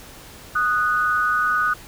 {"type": "tone pair together", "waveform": "sine", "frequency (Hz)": [1237.6, 1480], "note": ["D#6", "F#6"], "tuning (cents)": [-10, 0], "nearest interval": "minor third", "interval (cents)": 310, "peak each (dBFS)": -20, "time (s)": [0.55, 1.74], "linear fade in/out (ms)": 10, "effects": ["pink hiss -42 dBFS RMS until 1.87 s"]}